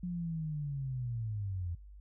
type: linear sweep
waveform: sine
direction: down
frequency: 180 to 83.3 Hz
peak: -34 dBFS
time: 0.03-1.75 s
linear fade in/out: 5 ms
effects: noise-tail reverb RT60 0.3 s tail -26 dB re dry + added 50 Hz sine -49 dBFS peak until 2 s